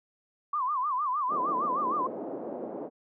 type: tone with vibrato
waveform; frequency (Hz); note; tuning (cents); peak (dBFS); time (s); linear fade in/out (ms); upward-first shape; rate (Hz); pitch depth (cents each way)
sine; 1100; C#6; -14; -26; 0.53-2.07; 5; sine; 6.5; 180
type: band-pass noise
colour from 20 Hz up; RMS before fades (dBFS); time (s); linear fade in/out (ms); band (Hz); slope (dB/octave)
white; -37; 1.28-2.9; 50; 220 to 620; 24
effects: none